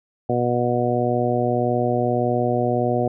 harmonic tone, 121.7 Hz, B2, 25 cents flat, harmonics 1 / 2 / 3 / 4 / 5 / 6, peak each -25 / -25 / -25 / -25 / -25 / -25 dBFS, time 0.29-3.08 s, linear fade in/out 5 ms, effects none

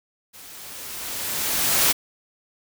white noise with level ramp, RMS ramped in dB -44 to -17 dBFS, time 0.33-1.93 s, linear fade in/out 20 ms, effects none

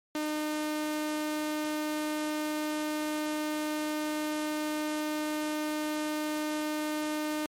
sawtooth tone, 304.4 Hz, D#4, 38 cents flat, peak -26 dBFS, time 0.15-7.46 s, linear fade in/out 2 ms, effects MP3 64 kbps

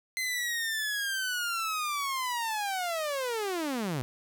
sawtooth linear sweep, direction down, 2065 to 116.54 Hz, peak -26 dBFS, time 0.17-4.02 s, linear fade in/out 0 ms, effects none

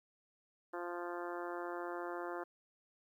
harmonic tone, 174.61 Hz, F3, in tune, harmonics 2 / 3 / 4 / 5 / 6 / 7 / 8 / 9 / 10, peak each -43 / -47 / -47 / -50 / -49 / -51 / -51 / -54 / -56 dBFS, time 0.73-2.44 s, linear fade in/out 10 ms, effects 12-bit

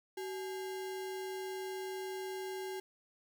sine tone with sample-and-hold, 378.1 Hz, F#4, 38 cents sharp, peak -38 dBFS, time 0.17-2.8 s, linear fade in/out 5 ms, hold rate 1225 Hz, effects none

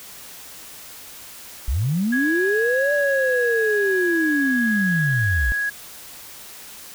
sine linear two-way sweep, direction up then down, 50.4 to 587.3 to 50.4 Hz, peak -18 dBFS, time 1.68-5.52 s, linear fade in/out 0 ms, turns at 2.93 s
sine tone, 1662 Hz, G#6, 1 cent sharp, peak -20 dBFS, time 2.12-5.7 s, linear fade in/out 10 ms
effects tanh soft clip ceiling -9 dBFS + white hiss -40 dBFS RMS until 6.94 s

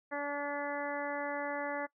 harmonic tone, 287.6 Hz, D4, 36 cents flat, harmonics 1 / 2 / 3 / 4 / 5 / 6 / 7, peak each -42 / -38 / -41 / -44 / -45 / -41 / -45 dBFS, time 0.11-1.87 s, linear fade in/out 20 ms, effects noise-tail reverb RT60 0.1 s tail -21 dB re dry

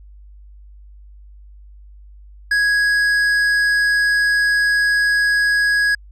triangle tone with tanh clipping, 1661.2 Hz, G#6, in tune, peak -15 dBFS, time 2.51-5.95 s, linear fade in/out 5 ms, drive 13 dB, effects added 50 Hz sine -39 dBFS peak until 6.11 s

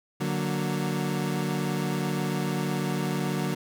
30% pulse chord, D augmented, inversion none, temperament equal, 146.83 / 185 / 233.1 Hz, D3 / F#3 / A#3, 0 / 0 / 0 cents, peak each -27 / -27 / -31 dBFS, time 0.2-3.55 s, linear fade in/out 10 ms, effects none

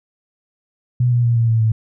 sine tone with pitch steps, 123.3 / 120.69 / 118.14 / 115.64 / 113.2 / 110.8 Hz, B2 / B2 / A#2 / A#2 / A2 / A2, -2 / -39 / +24 / -13 / +50 / +13 cents, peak -12 dBFS, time 1-1.72 s, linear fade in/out 5 ms, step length 120 ms, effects none

